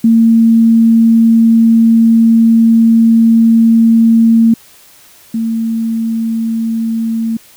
sine tone pair in turn, 227.6 / 226.3 Hz, A#3 / A3, -41 / +49 cents, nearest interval unison, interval 10 cents, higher first, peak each -4 / -12 dBFS, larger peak first, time 0.04-4.54 / 5.34-7.37 s, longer first, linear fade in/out 5 ms, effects white hiss -42 dBFS RMS until 7.56 s

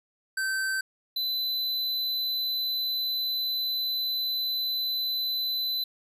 square tone pair in turn, 1548 / 4015 Hz, G6 / B7, -22 / +28 cents, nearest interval octave + major third, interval 1650 cents, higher second, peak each -27 dBFS, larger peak neither, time 0.37-0.81 / 1.16-5.84 s, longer second, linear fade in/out 5 ms, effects resampled to 32000 Hz

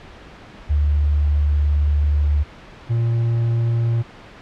sine / triangle tone pair in turn, 73.42 / 116.32 Hz, D2 / A#2, 0 / -3 cents, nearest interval minor sixth, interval 797 cents, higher second, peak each -14 dBFS, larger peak neither, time 0.69-2.44 / 2.89-4.03 s, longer first, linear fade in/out 20 ms, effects pink hiss -41 dBFS RMS until 4.41 s + low-pass 3000 Hz 12 dB/octave

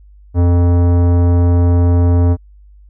sine tone with tanh clipping, 87.31 Hz, F2, in tune, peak -10 dBFS, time 0.34-2.37 s, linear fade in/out 50 ms, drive 17 dB, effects added 50 Hz sine -39 dBFS peak until 2.89 s

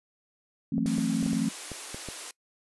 sine chord, F# half-diminished seventh, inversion third, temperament just, 166.5 / 185 / 222 / 266.4 Hz, E3 / F#3 / A3 / C4, +18 / 0 / +16 / +31 cents, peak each -32 / -33 / -28 / -29 dBFS, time 0.72-1.49 s, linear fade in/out 5 ms
clicks, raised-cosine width 2 ms, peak -24 dBFS, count 9, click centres 0.781 / 0.859 / 0.982 / 1.228 / 1.264 / 1.332 / 1.717 / 1.945 / 2.087 s
white high-pass noise, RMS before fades -39 dBFS, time 0.86-2.31 s, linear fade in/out 2 ms, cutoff 280 Hz, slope 48 dB/octave
effects noise-tail reverb RT60 0.1 s tail -23 dB re dry + resampled to 24000 Hz

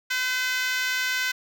5% pulse tone with high-pass filter, 509 Hz, C5, 48 cents flat, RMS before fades -26 dBFS, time 0.1-1.32 s, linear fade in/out 10 ms, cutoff 1600 Hz, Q 3.6, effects none

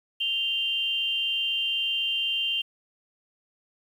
sine tone pair together, 2794 / 3136 Hz, F7 / G7, 0 / 0 cents, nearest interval major second, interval 200 cents, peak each -27 dBFS, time 0.2-2.62 s, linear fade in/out 10 ms, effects 9-bit

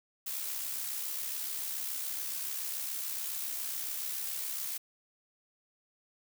blue noise with amplitude modulation, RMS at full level -35 dBFS, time 0.26-4.78 s, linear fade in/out 10 ms, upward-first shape sine, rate 67.1 Hz, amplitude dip 40%, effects none

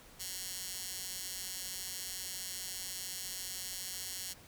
15% pulse tone with high-pass filter, 185.5 Hz, F#3, 5 cents sharp, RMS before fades -42 dBFS, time 0.19-4.34 s, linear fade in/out 20 ms, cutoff 5200 Hz, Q 0.78, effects pink hiss -57 dBFS RMS until 4.47 s

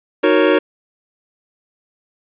square chord, D# minor seventh, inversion none, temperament equal, 311.1 / 370 / 466.2 / 554.4 Hz, D#4 / F#4 / A#4 / C#5, 0 / 0 / 0 / 0 cents, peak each -17 dBFS, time 0.23-0.59 s, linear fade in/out 10 ms, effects resampled to 8000 Hz + 7-bit

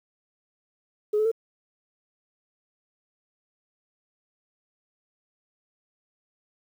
sine tone with pitch steps, 420.7 / 431.3 / 450.6 Hz, G#4 / A4 / A4, +22 / -35 / +41 cents, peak -19 dBFS, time 1.13-1.316 s, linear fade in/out 10 ms, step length 62 ms, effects tanh soft clip ceiling -15 dBFS + 9-bit

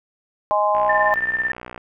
sine chord, Ab major, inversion second, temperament just, 623 / 830.6 / 1038.3 Hz, Eb5 / Ab5 / C6, +2 / 0 / -14 cents, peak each -20 dBFS, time 0.51-1.14 s, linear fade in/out 0 ms
click train, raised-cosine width 0.5 ms, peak -19 dBFS, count 64, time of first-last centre 0.75-1.778 s, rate 61.3 Hz
sine tone with tremolo, 1789 Hz, A6, 28 cents sharp, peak -16 dBFS, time 0.89-1.52 s, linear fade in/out 5 ms, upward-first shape sine, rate 18 Hz, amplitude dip 75%
effects none

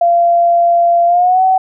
sine tone with pitch glide, 688 to 754.6 Hz, F5 to F#5, -26 to +34 cents, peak -7 dBFS, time 0.01-1.58 s, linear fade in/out 5 ms, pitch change +160 cents, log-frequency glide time 1.06-1.43 s, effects none

